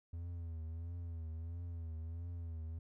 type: tone with vibrato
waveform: triangle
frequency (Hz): 83.2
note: E2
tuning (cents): +17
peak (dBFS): -39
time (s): 0.13-2.79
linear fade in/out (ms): 5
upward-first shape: triangle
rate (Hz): 1.5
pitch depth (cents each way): 79
effects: none